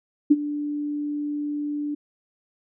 sine tone with ADSR envelope, 293.7 Hz, D4, in tune, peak -9 dBFS, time 0.3-1.95 s, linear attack 14 ms, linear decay 37 ms, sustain -16 dB, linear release 9 ms, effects none

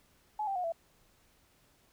sine tone with pitch steps, 850 / 784 / 723.1 / 666.9 Hz, G#5 / G5 / F#5 / E5, +40 / 0 / -40 / +20 cents, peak -31 dBFS, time 0.39-0.722 s, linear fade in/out 5 ms, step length 83 ms, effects pink hiss -67 dBFS RMS until 1.92 s

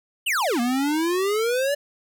square exponential two-way sweep, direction down then up, 3136 to 233.1 to 585 Hz, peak -21 dBFS, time 0.26-1.75 s, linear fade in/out 10 ms, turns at 0.6 s, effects none

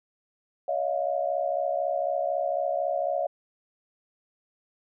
sine tone cluster, 567 / 641 / 705 Hz, C#5 / E5 / F5, +39 / -49 / +16 cents, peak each -29 dBFS, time 0.68-3.27 s, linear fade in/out 5 ms, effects none

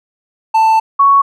triangle / sine tone pair in turn, 886 / 1113.3 Hz, A5 / C#6, +12 / +7 cents, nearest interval major third, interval 395 cents, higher second, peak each -5 dBFS, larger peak neither, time 0.54-0.8 / 0.99-1.22 s, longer first, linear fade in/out 10 ms, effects none

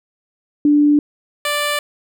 sine / 10% pulse tone pair in turn, 293.7 / 587.4 Hz, D4 / D5, 0 / 0 cents, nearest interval octave, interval 1200 cents, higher second, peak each -9 dBFS, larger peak neither, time 0.65-0.99 / 1.45-1.79 s, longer neither, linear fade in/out 2 ms, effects none

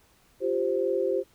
sine chord, F suspended second, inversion none, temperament equal, 349.2 / 392 / 523.3 Hz, F4 / G4 / C5, 0 / 0 / 0 cents, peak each -30 / -27 / -27 dBFS, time 0.4-1.24 s, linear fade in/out 50 ms, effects pink hiss -62 dBFS RMS until 1.34 s

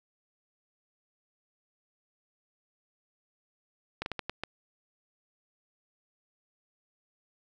slowing click train, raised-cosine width 0.3 ms, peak -17 dBFS, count 6, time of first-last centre 4.02-4.436 s, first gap 41 ms, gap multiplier 1.36, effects none

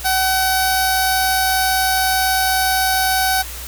10% pulse tone with notch filter, 758 Hz, F#5, 42 cents sharp, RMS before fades -17 dBFS, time 0.04-3.43 s, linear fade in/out 20 ms, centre 2700 Hz, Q 0.76, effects added 60 Hz sine -32 dBFS peak until 3.67 s + white hiss -32 dBFS RMS until 3.67 s

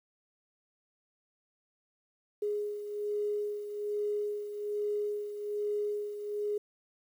sine beating tone pair, 415.3 / 416.5 Hz, G#4 / G#4, 0 / +5 cents, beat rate 1.2 Hz, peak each -32 / -39 dBFS, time 2.42-6.58 s, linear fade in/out 5 ms, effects 10-bit

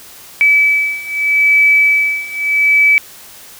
sine beating tone pair, 2297 / 2297.8 Hz, D7 / D7, -39 / -38 cents, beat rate 0.8 Hz, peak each -13 / -11 dBFS, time 0.41-2.98 s, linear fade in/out 0 ms, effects white hiss -37 dBFS RMS until 3.59 s

